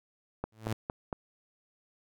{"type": "click train", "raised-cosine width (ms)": 1, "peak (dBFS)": -19, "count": 4, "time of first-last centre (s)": [0.44, 1.128], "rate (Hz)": 4.36}
{"type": "tone with exponential growth", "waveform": "sawtooth", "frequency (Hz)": 110, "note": "A2", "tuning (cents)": 0, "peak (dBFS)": -24, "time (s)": [0.52, 0.73], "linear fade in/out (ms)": 5, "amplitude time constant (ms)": 45}
{"effects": []}